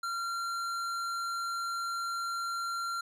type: tone with hard clipping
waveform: sine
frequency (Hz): 1375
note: F6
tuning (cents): -27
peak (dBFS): -34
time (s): 0.03-3.01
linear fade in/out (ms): 5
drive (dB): 13
effects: none